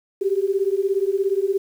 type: beating tone pair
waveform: sine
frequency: 382.9 / 399.9 Hz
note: G4 / G4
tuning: -41 / +35 cents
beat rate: 17 Hz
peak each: -21 dBFS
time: 0.21-1.58 s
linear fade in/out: 10 ms
effects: 8-bit